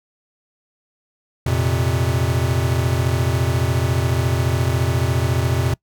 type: chord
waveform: square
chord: F suspended fourth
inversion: none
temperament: equal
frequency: 87.31 / 116.54 / 130.81 Hz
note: F2 / Bb2 / C3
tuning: 0 / 0 / 0 cents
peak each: -22 dBFS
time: 1.46-5.74 s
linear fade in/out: 5 ms
effects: noise-tail reverb RT60 0.1 s tail -24 dB re dry